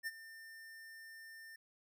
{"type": "tone with ADSR envelope", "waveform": "square", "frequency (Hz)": 1800, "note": "A6", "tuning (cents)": 39, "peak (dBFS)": -37, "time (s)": [0.03, 1.56], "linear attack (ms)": 39, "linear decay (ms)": 34, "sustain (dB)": -15, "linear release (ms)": 5, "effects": []}